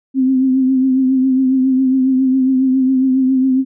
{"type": "tone with vibrato", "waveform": "sine", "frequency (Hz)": 261.6, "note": "C4", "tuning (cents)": 0, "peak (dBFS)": -10, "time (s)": [0.14, 3.65], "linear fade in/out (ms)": 50, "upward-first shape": "triangle", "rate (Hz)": 7.3, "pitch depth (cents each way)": 44, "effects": []}